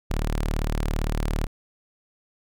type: tone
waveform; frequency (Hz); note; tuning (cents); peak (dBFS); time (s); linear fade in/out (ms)
sawtooth; 37.65; D1; +44; -19; 0.1-1.47; 10
effects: none